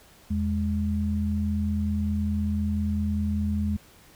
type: tone pair together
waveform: sine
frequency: 82.29 / 207.7 Hz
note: E2 / G#3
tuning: -2 / 0 cents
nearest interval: octave + major third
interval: 1602 cents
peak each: -26 dBFS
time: 0.3-3.77 s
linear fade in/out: 10 ms
effects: pink hiss -54 dBFS RMS until 4.15 s